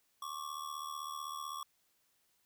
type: ring-modulated tone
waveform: square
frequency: 1125 Hz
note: C#6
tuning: 25 cents sharp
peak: -38 dBFS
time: 0.22-1.63 s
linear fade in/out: 2 ms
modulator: 37.9 Hz
effects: white hiss -75 dBFS RMS until 2.45 s